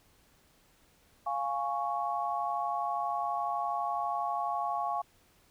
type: chord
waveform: sine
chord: Db major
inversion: first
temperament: equal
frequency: 698.5 / 830.6 / 1108.7 Hz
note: F5 / Ab5 / Db6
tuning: 0 / 0 / 0 cents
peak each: -34 dBFS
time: 1.26-5.02 s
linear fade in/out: 10 ms
effects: pink hiss -65 dBFS RMS until 5.5 s